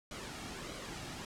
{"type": "noise with flanger", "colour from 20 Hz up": "pink", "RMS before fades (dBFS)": -44, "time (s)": [0.11, 1.25], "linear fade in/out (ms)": 2, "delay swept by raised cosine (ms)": [1.1, 2.01], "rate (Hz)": 1.6, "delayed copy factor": -0.5, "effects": ["low-pass 8000 Hz 12 dB/octave"]}